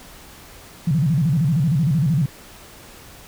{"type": "tone with vibrato", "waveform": "sine", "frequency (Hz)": 151, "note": "D3", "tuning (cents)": 48, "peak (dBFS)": -15, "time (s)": [0.87, 2.26], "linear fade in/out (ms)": 5, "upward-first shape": "square", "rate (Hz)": 13, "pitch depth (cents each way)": 200, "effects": ["pink hiss -43 dBFS RMS until 3.27 s"]}